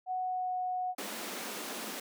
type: tone with pitch glide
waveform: sine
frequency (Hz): 740 to 733.6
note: F#5 to F#5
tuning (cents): 0 to -15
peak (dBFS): -31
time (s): 0.06-0.95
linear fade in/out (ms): 50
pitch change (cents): -15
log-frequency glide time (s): 0.19-0.57
type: high-pass noise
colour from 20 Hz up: pink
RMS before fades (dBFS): -40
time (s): 0.98-2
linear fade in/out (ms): 5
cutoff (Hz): 200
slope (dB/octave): 48
effects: none